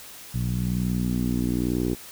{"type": "tone with low-pass filter sweep", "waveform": "10% pulse", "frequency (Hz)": 61, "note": "B1", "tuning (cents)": -21, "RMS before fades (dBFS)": -25, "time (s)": [0.34, 1.95], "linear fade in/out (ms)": 10, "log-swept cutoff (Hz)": [140, 370], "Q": 2.5, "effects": ["white hiss -43 dBFS RMS until 2.11 s"]}